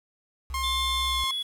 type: tone with vibrato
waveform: sine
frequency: 65 Hz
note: C2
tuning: 11 cents flat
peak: -32 dBFS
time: 0.5-1.24 s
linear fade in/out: 0 ms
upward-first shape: sine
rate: 4.1 Hz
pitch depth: 30 cents each way
type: tone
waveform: sawtooth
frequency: 1064 Hz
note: C6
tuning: 29 cents sharp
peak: -24 dBFS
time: 0.54-1.31 s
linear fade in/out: 2 ms
type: tone with pitch glide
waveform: triangle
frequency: 3520 to 3382 Hz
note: A7 to G#7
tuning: 0 to +31 cents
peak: -26 dBFS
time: 0.63-1.43 s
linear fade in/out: 10 ms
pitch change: -69 cents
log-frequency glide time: 0.97-1.29 s
effects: resampled to 32000 Hz + 8-bit